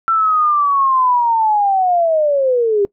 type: linear sweep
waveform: sine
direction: down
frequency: 1347 to 392 Hz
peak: -11 dBFS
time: 0.08-2.85 s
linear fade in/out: 0 ms
effects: noise-tail reverb RT60 0.1 s tail -21 dB re dry